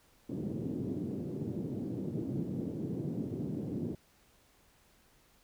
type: band-pass noise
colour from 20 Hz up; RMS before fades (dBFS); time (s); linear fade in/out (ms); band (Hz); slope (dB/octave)
white; -37; 0.29-3.95; 5; 110 to 330; 24
effects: pink hiss -66 dBFS RMS until 5.43 s